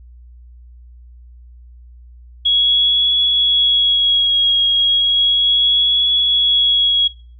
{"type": "tone with vibrato", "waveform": "sine", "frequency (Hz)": 3328, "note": "G#7", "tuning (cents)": 3, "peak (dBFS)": -11, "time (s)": [2.45, 7.08], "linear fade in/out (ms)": 10, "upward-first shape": "triangle", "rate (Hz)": 0.34, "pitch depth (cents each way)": 24, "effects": ["noise-tail reverb RT60 0.4 s tail -20 dB re dry", "added 60 Hz sine -38 dBFS peak until 7.39 s"]}